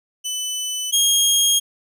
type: tone pair in turn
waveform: 20% pulse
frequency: 3000 / 3257 Hz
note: F#7 / G#7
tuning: +23 / -34 cents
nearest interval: minor second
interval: 143 cents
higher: second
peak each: -18 / -9 dBFS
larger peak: second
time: 0.24-0.92 / 0.92-1.6 s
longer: neither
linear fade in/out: 20 ms
effects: none